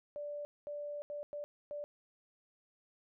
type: tone bursts at uneven times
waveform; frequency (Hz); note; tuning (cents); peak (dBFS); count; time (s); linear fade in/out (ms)
sine; 585; D5; -7; -39; 5; 0.16-0.45 / 0.67-1.02 / 1.1-1.23 / 1.33-1.44 / 1.71-1.84; 0
effects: none